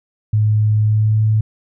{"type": "tone with pitch glide", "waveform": "sine", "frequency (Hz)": [107, 108.62], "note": ["A2", "A2"], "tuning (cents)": [-48, -22], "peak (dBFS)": -11, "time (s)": [0.33, 1.41], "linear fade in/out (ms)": 5, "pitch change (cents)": 26, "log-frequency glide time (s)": [0.83, 1.21], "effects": []}